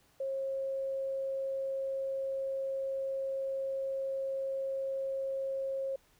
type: tone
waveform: sine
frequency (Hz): 539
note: C#5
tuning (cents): -49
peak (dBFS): -32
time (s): 0.2-5.96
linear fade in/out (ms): 5
effects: pink hiss -67 dBFS RMS until 6.19 s